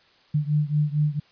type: beating tone pair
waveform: sine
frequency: 148 / 152.4 Hz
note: D3 / D#3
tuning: +14 / -36 cents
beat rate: 4.4 Hz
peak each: -22 / -24 dBFS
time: 0.34-1.2 s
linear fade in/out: 10 ms
effects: white hiss -58 dBFS RMS until 1.31 s + resampled to 11025 Hz